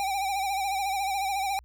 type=tone with vibrato; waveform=square; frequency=784 Hz; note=G5; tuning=in tune; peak=-27 dBFS; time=0-1.59 s; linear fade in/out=0 ms; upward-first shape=sine; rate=14 Hz; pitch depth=60 cents each way; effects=added 60 Hz sine -51 dBFS peak until 1.64 s